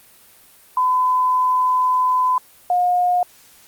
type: tone pair in turn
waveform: sine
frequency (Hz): 1011 / 716.4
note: B5 / F5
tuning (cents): +40 / +44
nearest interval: tritone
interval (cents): 596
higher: first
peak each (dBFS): -14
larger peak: neither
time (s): 0.77-2.38 / 2.7-3.23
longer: first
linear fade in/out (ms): 2
effects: white hiss -49 dBFS RMS until 3.67 s + Opus 32 kbps